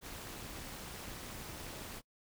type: noise with amplitude modulation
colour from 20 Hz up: pink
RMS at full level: -43 dBFS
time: 0.01-2.02 s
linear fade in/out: 50 ms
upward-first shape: sine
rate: 246 Hz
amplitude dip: 70%
effects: noise-tail reverb RT60 0.1 s tail -24 dB re dry